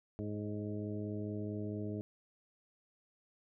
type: harmonic tone with a mistuned harmonic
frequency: 104.5 Hz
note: G#2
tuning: 11 cents sharp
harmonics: 1 / 2 / 3 / 4 / 5 / 6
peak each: -41 / -42 / -43 / -45 / -55 / -50 dBFS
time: 0.19-2.01 s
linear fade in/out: 0 ms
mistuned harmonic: 5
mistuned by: +28 cents
effects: none